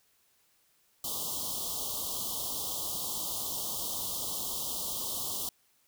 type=band-stop noise; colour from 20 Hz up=white; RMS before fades=-35 dBFS; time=1.04-5.49 s; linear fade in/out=2 ms; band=1200 to 3000 Hz; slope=96 dB/octave; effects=white hiss -69 dBFS RMS until 5.87 s